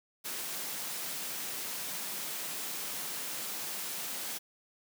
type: high-pass noise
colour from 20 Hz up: white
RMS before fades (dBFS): -38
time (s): 0.24-4.39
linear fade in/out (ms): 20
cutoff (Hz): 140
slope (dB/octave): 96
effects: none